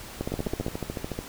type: two click trains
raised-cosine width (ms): 2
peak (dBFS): -15 / -17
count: 8 / 13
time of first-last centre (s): 0.21-0.665 / 0.32-1.19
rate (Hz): 15.4 / 13.8
effects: pink hiss -42 dBFS RMS until 1.28 s